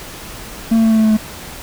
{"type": "tone with pitch steps", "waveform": "triangle", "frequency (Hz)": [226.6, 224.8, 223, 221.2, 219.4, 217.6, 215.9], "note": ["A#3", "A3", "A3", "A3", "A3", "A3", "A3"], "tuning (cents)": [-49, 37, 23, 9, -5, -19, -33], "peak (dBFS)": -7, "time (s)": [0.71, 1.172], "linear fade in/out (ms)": 10, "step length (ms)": 66, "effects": ["pink hiss -32 dBFS RMS until 1.62 s"]}